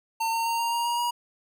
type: tone with pitch steps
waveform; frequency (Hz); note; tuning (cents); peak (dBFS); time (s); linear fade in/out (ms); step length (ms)
square; 906 / 914.4 / 922.9 / 931.5 / 940.1 / 948.8 / 957.7; A#5 / A#5 / A#5 / A#5 / A#5 / A#5 / A#5; -50 / -34 / -18 / -2 / +14 / +30 / +46; -25; 0.2-1.11; 10; 130
effects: none